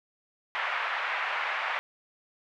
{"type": "band-pass noise", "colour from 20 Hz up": "white", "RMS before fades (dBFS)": -31, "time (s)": [0.55, 1.79], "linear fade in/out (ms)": 0, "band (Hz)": [710, 2300], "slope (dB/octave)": 24, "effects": []}